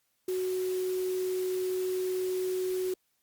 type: tone in noise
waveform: sine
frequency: 370 Hz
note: F#4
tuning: in tune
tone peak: -28 dBFS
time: 0.28-2.94 s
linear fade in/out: 5 ms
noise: white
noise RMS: -45 dBFS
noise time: 0.28-2.94 s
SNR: +14 dB
effects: white hiss -75 dBFS RMS until 3.22 s + Opus 48 kbps